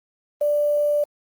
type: tone with quantisation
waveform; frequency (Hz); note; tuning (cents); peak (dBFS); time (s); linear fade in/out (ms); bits
sine; 588; D5; +2; -17; 0.41-1.04; 5; 7
effects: Opus 32 kbps